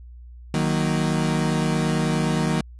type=chord; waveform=35% pulse; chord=D# minor; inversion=none; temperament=equal; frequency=155.56 / 185 / 233.1 Hz; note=D#3 / F#3 / A#3; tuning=0 / 0 / 0 cents; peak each=-21 / -24 / -24 dBFS; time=0.54-2.61 s; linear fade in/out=2 ms; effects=added 60 Hz sine -39 dBFS peak until 2.79 s + resampled to 24000 Hz